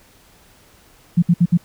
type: tone bursts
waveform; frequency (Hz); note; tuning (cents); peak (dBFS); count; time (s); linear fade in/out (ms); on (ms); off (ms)
sine; 172.8; F3; -18; -9; 4; 1.17-1.575; 10; 54; 63
effects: pink hiss -51 dBFS RMS until 1.64 s